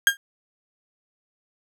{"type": "tone with exponential decay", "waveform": "35% pulse", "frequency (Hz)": 1613, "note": "G6", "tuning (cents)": 49, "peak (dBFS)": -8, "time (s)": [0.07, 0.17], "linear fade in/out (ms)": 1, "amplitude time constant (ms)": 21, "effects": []}